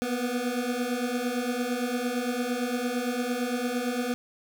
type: beating tone pair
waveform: 25% pulse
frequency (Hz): 239.5 / 248.3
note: A#3 / B3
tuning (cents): +47 / +9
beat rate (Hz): 8.8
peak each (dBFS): -28 / -25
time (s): 0.02-4.14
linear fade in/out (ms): 0
effects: none